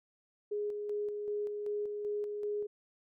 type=tone with tremolo; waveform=sine; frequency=415.3 Hz; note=G#4; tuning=in tune; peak=-32 dBFS; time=0.51-2.67 s; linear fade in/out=10 ms; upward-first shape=square; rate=2.6 Hz; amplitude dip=35%; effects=none